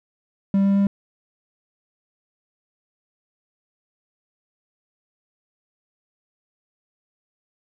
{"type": "tone with pitch steps", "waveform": "triangle", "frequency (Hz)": [196.5, 197.75, 199.01], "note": ["G3", "G3", "G3"], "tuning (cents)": [4, 15, 26], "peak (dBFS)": -13, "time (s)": [0.54, 0.87], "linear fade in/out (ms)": 2, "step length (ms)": 110, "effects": []}